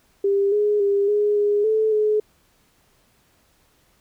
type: tone with pitch steps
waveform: sine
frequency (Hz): 397.9 / 416.7 / 400.8 / 415.6 / 412.2 / 436.5 / 425.8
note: G4 / G#4 / G4 / G#4 / G#4 / A4 / G#4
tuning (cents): +26 / +6 / +38 / +1 / -13 / -14 / +43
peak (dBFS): -16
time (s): 0.24-2.2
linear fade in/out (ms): 5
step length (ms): 280
effects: pink hiss -61 dBFS RMS until 4 s